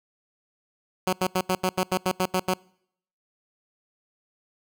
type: tone bursts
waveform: 10% pulse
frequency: 185 Hz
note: F#3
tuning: in tune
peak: -13 dBFS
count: 11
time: 1.07-2.538 s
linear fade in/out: 2 ms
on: 58 ms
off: 83 ms
effects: noise-tail reverb RT60 0.7 s tail -26 dB re dry

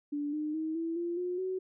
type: tone with pitch steps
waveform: sine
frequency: 291.2 / 303.6 / 316.5 / 329.9 / 343.9 / 358.5 / 373.7 Hz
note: D4 / D#4 / D#4 / E4 / F4 / F4 / F#4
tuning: -15 / -42 / +30 / +1 / -27 / +45 / +17 cents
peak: -31 dBFS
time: 0.12-1.59 s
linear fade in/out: 10 ms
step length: 210 ms
effects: none

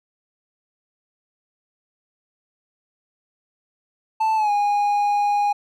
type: tone with pitch glide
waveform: triangle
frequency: 880 to 821.1 Hz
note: A5 to G#5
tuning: 0 to -20 cents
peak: -15 dBFS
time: 4.2-5.53 s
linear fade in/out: 10 ms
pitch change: -120 cents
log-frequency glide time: 4.36-4.51 s
effects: none

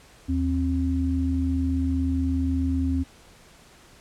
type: tone pair together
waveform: sine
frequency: 79.02 / 265.8 Hz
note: D#2 / C4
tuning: +27 / +27 cents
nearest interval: octave + major sixth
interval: 2100 cents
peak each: -24 dBFS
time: 0.28-3.04 s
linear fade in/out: 20 ms
effects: pink hiss -52 dBFS RMS until 4 s + low-pass 10000 Hz 12 dB/octave

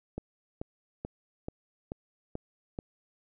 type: click train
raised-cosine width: 2 ms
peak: -22 dBFS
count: 7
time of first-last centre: 0.18-2.789 s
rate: 2.3 Hz
effects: none

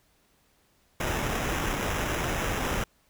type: noise with sample-and-hold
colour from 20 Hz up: pink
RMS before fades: -29 dBFS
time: 1-2.84 s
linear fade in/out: 5 ms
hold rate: 4410 Hz
effects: pink hiss -66 dBFS RMS until 3.09 s

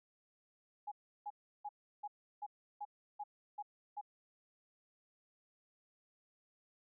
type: tone bursts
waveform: sine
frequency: 829 Hz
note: G#5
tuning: 3 cents flat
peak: -40 dBFS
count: 9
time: 0.87-4.013 s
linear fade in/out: 10 ms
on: 47 ms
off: 340 ms
effects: none

